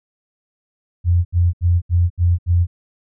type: tone bursts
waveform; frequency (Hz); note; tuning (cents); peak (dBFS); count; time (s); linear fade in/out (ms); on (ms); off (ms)
sine; 87.31; F2; 0; -11; 6; 1.04-2.67; 50; 210; 74
effects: none